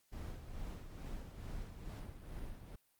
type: noise with tremolo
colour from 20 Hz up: brown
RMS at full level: -44 dBFS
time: 0.12-2.76 s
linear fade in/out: 10 ms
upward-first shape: sine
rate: 2.3 Hz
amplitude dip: 55%
effects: white hiss -75 dBFS RMS until 2.99 s + Opus 48 kbps